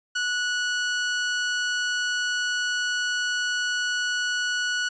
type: tone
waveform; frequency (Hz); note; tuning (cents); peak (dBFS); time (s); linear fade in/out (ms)
sawtooth; 1470; F#6; -12; -20; 0.15-4.89; 10
effects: resampled to 16000 Hz